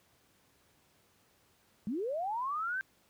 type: linear sweep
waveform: sine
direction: up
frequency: 190 to 1587 Hz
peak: -32 dBFS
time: 1.87-2.81 s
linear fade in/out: 0 ms
effects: pink hiss -68 dBFS RMS until 3.09 s + high-pass 80 Hz 12 dB/octave